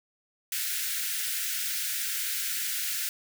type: high-pass noise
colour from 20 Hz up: white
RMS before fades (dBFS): -31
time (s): 0.52-3.09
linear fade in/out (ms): 2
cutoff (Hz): 1400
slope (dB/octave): 96
effects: none